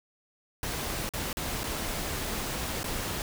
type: noise with dropouts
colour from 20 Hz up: pink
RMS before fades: -33 dBFS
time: 0.63-3.22 s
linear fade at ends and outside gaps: 1 ms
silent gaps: 1.091-1.136 / 1.329-1.37 / 1.634-1.64 / 2.832-2.842 s
effects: none